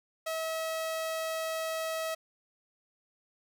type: tone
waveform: sawtooth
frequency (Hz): 644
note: E5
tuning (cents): -41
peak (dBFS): -28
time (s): 0.26-2.15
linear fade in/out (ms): 10
effects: none